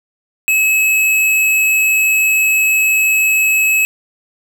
square tone, 2579 Hz, E7, 39 cents flat, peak -11 dBFS, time 0.48-3.85 s, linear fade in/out 0 ms, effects none

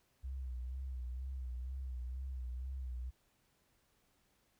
sine tone with vibrato, 63.7 Hz, C2, 46 cents flat, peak -39 dBFS, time 0.23-3.11 s, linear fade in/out 20 ms, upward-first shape sine, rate 2.1 Hz, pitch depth 69 cents each way, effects pink hiss -75 dBFS RMS until 4.59 s

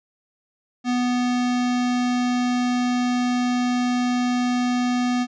square tone, 246.8 Hz, B3, 1 cent flat, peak -20 dBFS, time 0.84-5.27 s, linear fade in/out 50 ms, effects resampled to 16000 Hz

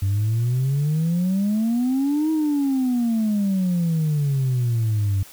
sine exponential two-way sweep, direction up then down, 95.3 to 318.8 to 95.3 Hz, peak -16 dBFS, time 0.02-5.23 s, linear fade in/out 5 ms, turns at 2.31 s, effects tanh soft clip ceiling -16 dBFS + white hiss -45 dBFS RMS until 5.32 s

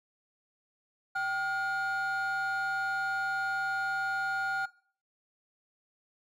triangle tone pair together, 776 / 1424.8 Hz, G5 / F6, -18 / +34 cents, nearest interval major seventh, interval 1052 cents, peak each -31 / -27 dBFS, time 1.15-4.66 s, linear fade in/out 10 ms, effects noise-tail reverb RT60 0.5 s tail -22 dB re dry + tanh soft clip ceiling -24 dBFS

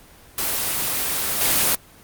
white noise with level steps, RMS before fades -23 / -18 dBFS, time 0.38-1.75 s, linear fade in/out 2 ms, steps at 1.41 s, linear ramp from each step 2 ms, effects pink hiss -48 dBFS RMS until 2.03 s + Opus 24 kbps

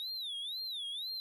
triangle tone with vibrato, 3701 Hz, A#7, 13 cents flat, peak -36 dBFS, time 0-1.2 s, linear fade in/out 0 ms, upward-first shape sine, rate 2 Hz, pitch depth 220 cents each way, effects none

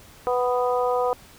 harmonic tone, 247.9 Hz, B3, 7 cents sharp, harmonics 2 / 3 / 4 / 5, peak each -22 / -26 / -28 / -30 dBFS, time 0.27-1.13 s, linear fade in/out 0 ms, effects pink hiss -49 dBFS RMS until 1.38 s

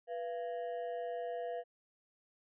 triangle ring-modulated tone, 587.3 Hz, D5, in tune, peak -32 dBFS, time 0.07-1.64 s, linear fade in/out 50 ms, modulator 97.2 Hz, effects resampled to 8000 Hz

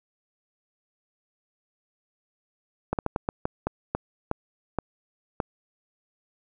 slowing click train, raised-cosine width 1 ms, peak -11 dBFS, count 11, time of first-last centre 2.93-5.402 s, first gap 58 ms, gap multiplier 1.3, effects none

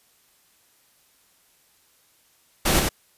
pink noise with echo, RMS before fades -20 dBFS, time 2.65-2.8 s, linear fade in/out 10 ms, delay 91 ms, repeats 1, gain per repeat -3 dB, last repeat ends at 2.891 s, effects white hiss -61 dBFS RMS until 3.17 s + resampled to 32000 Hz

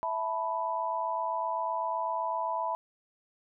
sine chord, E suspended fourth, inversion none, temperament equal, 659.3 / 880 / 987.8 Hz, E5 / A5 / B5, 0 / 0 / 0 cents, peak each -35 / -35 / -31 dBFS, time 0.03-2.75 s, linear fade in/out 0 ms, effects none

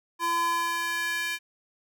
square tone with high-pass filter sweep, 339.1 Hz, E4, 49 cents sharp, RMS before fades -28 dBFS, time 0.19-1.39 s, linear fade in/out 50 ms, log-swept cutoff 820 to 2100 Hz, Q 2.7, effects none

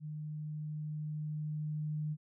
sine tone with level ramp, 152.2 Hz, D#3, 38 cents flat, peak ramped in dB -39 to -33 dBFS, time 0-2.17 s, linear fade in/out 50 ms, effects none

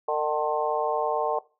harmonic tone with a mistuned harmonic, 151.8 Hz, D#3, 42 cents flat, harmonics 3 / 4 / 5 / 6 / 7, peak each -28 / -29 / -30 / -31 / -31 dBFS, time 0.08-1.39 s, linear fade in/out 5 ms, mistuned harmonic 6, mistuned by -43 cents, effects noise-tail reverb RT60 0.3 s tail -19 dB re dry

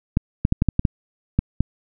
clicks, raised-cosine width 5 ms, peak -4 dBFS, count 9, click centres 0.171 / 0.451 / 0.524 / 0.621 / 0.687 / 0.794 / 0.852 / 1.39 / 1.606 s, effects none

